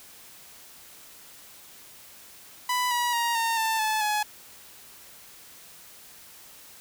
sawtooth tone with pitch steps, 993 / 966.4 / 940.5 / 915.3 / 890.8 / 867 / 843.7 Hz, B5 / B5 / A#5 / A#5 / A5 / A5 / G#5, +9 / -38 / +15 / -32 / +21 / -26 / +27 cents, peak -20 dBFS, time 2.69-4.23 s, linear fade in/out 5 ms, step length 220 ms, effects white hiss -49 dBFS RMS until 6.8 s

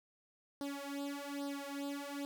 sawtooth tone with flanger, 282.3 Hz, C#4, 32 cents sharp, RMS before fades -42 dBFS, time 0.61-2.25 s, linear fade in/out 0 ms, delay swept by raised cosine 0.2 to 3.3 ms, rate 1.2 Hz, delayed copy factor +0.9, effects 12-bit

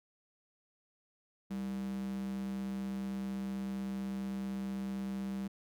square tone with high-pass filter, 65.41 Hz, C2, in tune, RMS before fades -38 dBFS, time 1.5-5.48 s, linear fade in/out 10 ms, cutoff 190 Hz, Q 4.8, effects none

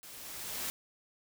white noise with level ramp, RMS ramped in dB -50 to -36 dBFS, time 0.03-0.7 s, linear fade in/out 0 ms, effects none

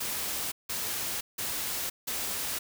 white noise bursts, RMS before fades -33 dBFS, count 4, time 0-2.59 s, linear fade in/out 10 ms, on 520 ms, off 170 ms, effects none

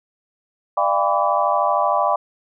sine tone cluster, 597 / 690 / 803 / 997 / 1150 Hz, D5 / F5 / G5 / B5 / D6, +28 / -21 / +41 / +16 / -37 cents, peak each -22 dBFS, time 0.77-2.16 s, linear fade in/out 5 ms, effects none

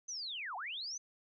sine linear two-way sweep, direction down then up, 6272 to 698.5 to 6272 Hz, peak -39 dBFS, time 0.08-0.98 s, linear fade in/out 10 ms, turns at 0.56 s, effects none

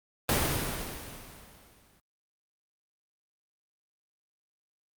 pink noise with exponential decay, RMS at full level -24 dBFS, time 0.29-2 s, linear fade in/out 1 ms, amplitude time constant 370 ms, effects Opus 32 kbps

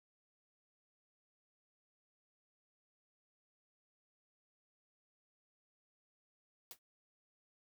white noise with exponential decay, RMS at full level -45 dBFS, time 6.71-6.79 s, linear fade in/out 1 ms, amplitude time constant 16 ms, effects none

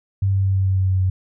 sine tone with pitch steps, 97.6 / 96.98 / 96.37 / 95.76 / 95.15 / 94.55 / 93.95 / 93.35 Hz, G2 / G2 / G2 / G2 / F#2 / F#2 / F#2 / F#2, -7 / -18 / -29 / -40 / +49 / +38 / +27 / +16 cents, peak -15 dBFS, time 0.22-1.1 s, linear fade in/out 5 ms, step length 110 ms, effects none

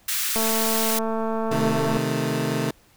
white high-pass noise, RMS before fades -25 dBFS, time 0.08-0.99 s, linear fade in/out 5 ms, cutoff 1300 Hz, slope 24 dB/octave
click train, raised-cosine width 1 ms, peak -14 dBFS, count 360, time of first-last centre 0.36-1.97 s, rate 223 Hz
20% pulse chord, A diminished, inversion first, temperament equal, 130.81 / 155.56 / 220 Hz, C3 / Eb3 / A3, 0 / 0 / 0 cents, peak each -22 dBFS, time 1.51-2.71 s, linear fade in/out 5 ms
effects pink hiss -57 dBFS RMS until 2.96 s

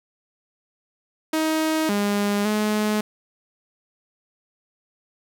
sawtooth tone with pitch steps, 315.5 / 203.9 / 212.2 Hz, D#4 / G#3 / G#3, +24 / -32 / +38 cents, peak -16 dBFS, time 1.33-3.01 s, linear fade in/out 5 ms, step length 560 ms, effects none

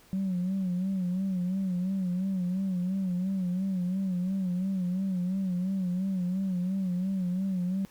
sine tone with vibrato, 185.7 Hz, F#3, 7 cents sharp, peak -25 dBFS, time 0.13-7.85 s, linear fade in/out 0 ms, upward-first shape sine, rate 2.9 Hz, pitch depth 81 cents each way, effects tanh soft clip ceiling -24 dBFS + pink hiss -58 dBFS RMS until 7.9 s

